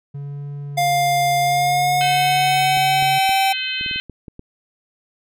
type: tone with vibrato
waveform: triangle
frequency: 141.3 Hz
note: C#3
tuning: 34 cents sharp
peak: -25 dBFS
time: 0.14-3.19 s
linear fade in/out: 10 ms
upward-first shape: sine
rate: 0.6 Hz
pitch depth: 23 cents each way
type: tone with pitch glide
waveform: square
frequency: 702 to 774.4 Hz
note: F5 to G5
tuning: +9 to -21 cents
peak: -16 dBFS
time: 0.77-3.53 s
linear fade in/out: 10 ms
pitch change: +170 cents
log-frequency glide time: 1.39-3.33 s
type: harmonic tone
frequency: 513 Hz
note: C5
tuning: 34 cents flat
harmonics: 3 / 4 / 5 / 6 / 7 / 8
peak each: -31 / -33 / -26 / -25 / -36 / -32 dBFS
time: 2.01-4 s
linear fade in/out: 0 ms
type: clicks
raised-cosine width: 3 ms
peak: -23 dBFS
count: 10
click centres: 2.772 / 3.025 / 3.293 / 3.811 / 3.862 / 3.912 / 3.96 / 4.097 / 4.282 / 4.394 s
effects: none